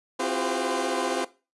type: tone cluster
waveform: 20% pulse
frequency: 263.1 / 339.5 / 360.9 / 402.6 / 511 Hz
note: C4 / F4 / F#4 / G4 / C5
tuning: +10 / -49 / -43 / +46 / -41 cents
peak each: -27 dBFS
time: 0.19-1.25 s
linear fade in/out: 10 ms
effects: noise-tail reverb RT60 0.3 s tail -18 dB re dry + resampled to 24000 Hz